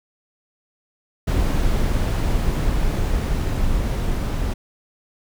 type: noise with level ramp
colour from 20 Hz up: brown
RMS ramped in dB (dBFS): -18 to -22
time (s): 1.27-4.54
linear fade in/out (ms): 10
effects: none